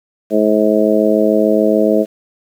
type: harmonic tone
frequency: 106.9 Hz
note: A2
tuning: 49 cents flat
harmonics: 2 / 3 / 4 / 5 / 6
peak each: -16 / -16 / -16 / -16 / -16 dBFS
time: 0.3-2.06 s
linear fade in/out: 50 ms
effects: 7-bit